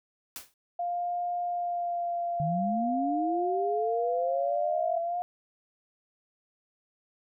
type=noise with exponential decay; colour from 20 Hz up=white; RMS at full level=-36 dBFS; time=0.36-0.54 s; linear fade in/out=1 ms; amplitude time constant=38 ms
type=tone with vibrato; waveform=sine; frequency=698.5 Hz; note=F5; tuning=in tune; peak=-28 dBFS; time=0.79-4.98 s; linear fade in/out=5 ms; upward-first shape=sine; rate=0.5 Hz; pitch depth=17 cents each way
type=linear sweep; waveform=sine; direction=up; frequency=146.83 to 718 Hz; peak=-28 dBFS; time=2.4-5.22 s; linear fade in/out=0 ms
effects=none